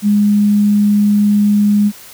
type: tone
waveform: sine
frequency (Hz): 206.4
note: G#3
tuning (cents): -10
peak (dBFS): -8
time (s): 0.02-1.92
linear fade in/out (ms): 50
effects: white hiss -37 dBFS RMS until 2.13 s